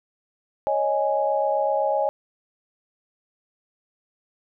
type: chord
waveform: sine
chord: C# suspended second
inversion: none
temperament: equal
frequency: 554.4 / 622.3 / 830.6 Hz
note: C#5 / D#5 / G#5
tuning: 0 / 0 / 0 cents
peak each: -24 dBFS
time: 0.67-2.09 s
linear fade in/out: 0 ms
effects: none